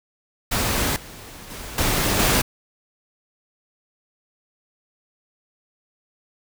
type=noise with level steps; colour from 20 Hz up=pink; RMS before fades=-22 / -40 / -35 / -21 / -18 dBFS; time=0.51-2.42 s; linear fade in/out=10 ms; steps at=0.96 / 1.5 / 1.78 / 2.19 s; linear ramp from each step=2 ms; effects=none